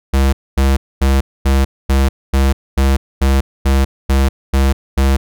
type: tone bursts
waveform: square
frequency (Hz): 67.4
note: C#2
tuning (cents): -48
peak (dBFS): -10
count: 12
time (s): 0.13-5.17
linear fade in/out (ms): 10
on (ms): 200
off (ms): 240
effects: none